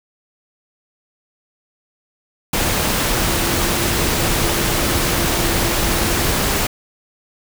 sine tone in noise, 340.3 Hz, F4, 45 cents flat, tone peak -27 dBFS, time 3.27-6.3 s, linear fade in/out 5 ms, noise pink, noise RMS -18 dBFS, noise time 2.53-6.67 s, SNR -12 dB, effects none

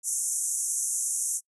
white band-pass noise, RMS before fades -29 dBFS, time 0.03-1.41 s, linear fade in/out 50 ms, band 6000 to 11000 Hz, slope 96 dB/octave, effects noise-tail reverb RT60 0.1 s tail -26 dB re dry

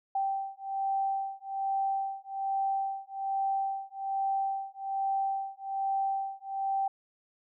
sine beating tone pair, 780 / 781.2 Hz, G5 / G5, -9 / -6 cents, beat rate 1.2 Hz, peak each -32 / -32 dBFS, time 0.15-6.88 s, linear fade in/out 5 ms, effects none

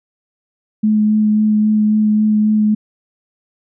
sine tone with vibrato, 213.4 Hz, G#3, 47 cents sharp, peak -10 dBFS, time 0.83-2.75 s, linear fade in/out 10 ms, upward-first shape sine, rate 3.7 Hz, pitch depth 11 cents each way, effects none

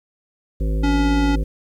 harmonic tone, 53.1 Hz, G#1, 39 cents sharp, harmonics 1 / 3 / 5 / 7 / 9 / 10, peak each -18 / -28 / -32 / -35 / -37 / -38 dBFS, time 0.6-1.44 s, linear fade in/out 10 ms
square tone, 282.8 Hz, C#4, 35 cents sharp, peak -18 dBFS, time 0.83-1.36 s, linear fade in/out 10 ms
effects low-pass 5000 Hz 12 dB/octave + 9-bit

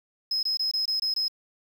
triangle tone bursts, 5120 Hz, D#8, 49 cents sharp, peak -21 dBFS, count 7, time 0.31-1.282 s, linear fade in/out 5 ms, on 120 ms, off 22 ms, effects tanh soft clip ceiling -21 dBFS + 8-bit

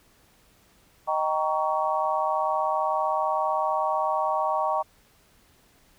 sine chord, Eb dominant seventh, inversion none, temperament just, 622.3 / 777.8 / 933.4 / 1120.1 Hz, Eb5 / G5 / Bb5 / Db6, 0 / -14 / +2 / +18 cents, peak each -28 dBFS, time 1.07-4.83 s, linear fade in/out 20 ms, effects pink hiss -60 dBFS RMS until 5.98 s

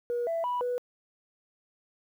sine tone with pitch steps, 480.3 / 665 / 982 / 491.8 Hz, B4 / E5 / B5 / B4, -48 / +15 / -10 / -7 cents, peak -26 dBFS, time 0.1-0.78 s, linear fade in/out 0 ms, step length 170 ms, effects tanh soft clip ceiling -24 dBFS + 10-bit

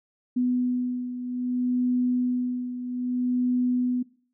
sine beating tone pair, 248.5 / 249.12 Hz, B3 / B3, +11 / +15 cents, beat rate 0.62 Hz, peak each -24 / -30 dBFS, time 0.36-4.03 s, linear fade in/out 10 ms, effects noise-tail reverb RT60 0.5 s tail -21 dB re dry

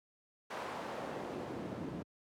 pink noise with band-pass filter sweep, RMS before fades -42 dBFS, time 0.5-2.03 s, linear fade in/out 10 ms, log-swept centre 920 to 230 Hz, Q 1, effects high-pass 80 Hz 12 dB/octave

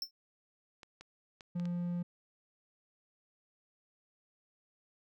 square tone with exponential decay, 5370 Hz, E8, 31 cents sharp, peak -32 dBFS, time 0.02-0.11 s, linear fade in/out 2 ms, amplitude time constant 18 ms
clicks, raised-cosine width 0.2 ms, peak -33 dBFS, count 5, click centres 0.832 / 1.01 / 1.408 / 1.598 / 1.655 s
triangle tone, 174.9 Hz, F3, 3 cents sharp, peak -31 dBFS, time 1.55-2.03 s, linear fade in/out 10 ms
effects none

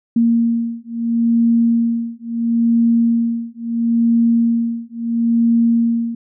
sine beating tone pair, 231.8 / 232.54 Hz, A#3 / A#3, -10 / -4 cents, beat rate 0.74 Hz, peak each -16 dBFS, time 0.16-6.15 s, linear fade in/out 5 ms, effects none

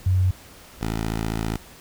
sine / 10% pulse tone pair in turn, 92.5 / 55 Hz, F#2 / A1, 0 / 0 cents, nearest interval major sixth, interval 900 cents, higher first, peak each -16 dBFS, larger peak neither, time 0.06-0.31 / 0.81-1.57 s, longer second, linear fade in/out 5 ms, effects pink hiss -46 dBFS RMS until 1.8 s

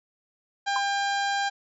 harmonic tone, 799 Hz, G5, 33 cents sharp, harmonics 1 / 2 / 3 / 4 / 5 / 6 / 7 / 8 / 9, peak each -26 / -29 / -40 / -37 / -37 / -41 / -44 / -48 / -43 dBFS, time 0.66-1.5 s, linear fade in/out 20 ms
sine tone with exponential decay, 1024 Hz, C6, 38 cents flat, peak -21 dBFS, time 0.76-0.84 s, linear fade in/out 1 ms, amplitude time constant 16 ms
effects none

